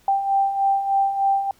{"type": "beating tone pair", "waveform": "sine", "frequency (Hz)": [784, 787.3], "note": ["G5", "G5"], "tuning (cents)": [0, 7], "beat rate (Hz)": 3.3, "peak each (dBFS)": [-25, -18], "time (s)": [0.08, 1.51], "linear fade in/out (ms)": 2, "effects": ["pink hiss -57 dBFS RMS until 1.59 s"]}